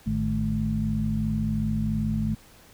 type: harmonic tone with a mistuned harmonic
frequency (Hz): 53.8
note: A1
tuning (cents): -38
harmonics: 1 / 2 / 3 / 4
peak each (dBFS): -31 / -30 / -30 / -26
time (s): 0.06-2.35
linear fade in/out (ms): 10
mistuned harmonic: 3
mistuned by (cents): -100
effects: pink hiss -53 dBFS RMS until 2.73 s